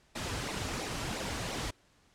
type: noise with flanger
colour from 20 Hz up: pink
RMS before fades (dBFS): -36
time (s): 0.15-1.71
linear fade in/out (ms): 10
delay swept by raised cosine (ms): 0.61 to 5.71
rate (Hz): 2.9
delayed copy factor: -0.65
effects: pink hiss -66 dBFS RMS until 2.14 s + low-pass 8000 Hz 12 dB/octave